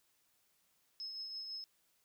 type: tone with tremolo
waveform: sine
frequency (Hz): 5180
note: E8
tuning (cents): -31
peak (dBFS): -40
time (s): 1-1.64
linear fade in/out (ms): 0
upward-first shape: triangle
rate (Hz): 6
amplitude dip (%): 40
effects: white hiss -75 dBFS RMS until 2.04 s